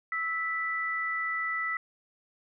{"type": "tone pair together", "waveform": "sine", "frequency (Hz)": [1310.7, 1975.5], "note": ["E6", "B6"], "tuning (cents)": [-10, 0], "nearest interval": "perfect fifth", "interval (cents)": 710, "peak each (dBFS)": [-33, -30], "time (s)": [0.12, 1.77], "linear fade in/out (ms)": 2, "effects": []}